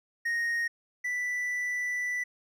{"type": "tone pair in turn", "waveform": "triangle", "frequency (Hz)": [1864.7, 1975.6], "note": ["A#6", "B6"], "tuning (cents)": [0, 0], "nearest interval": "minor second", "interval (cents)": 100, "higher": "second", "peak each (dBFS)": [-25, -27], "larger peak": "first", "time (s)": [[0.25, 0.68], [1.04, 2.24]], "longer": "second", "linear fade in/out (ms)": 10, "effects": []}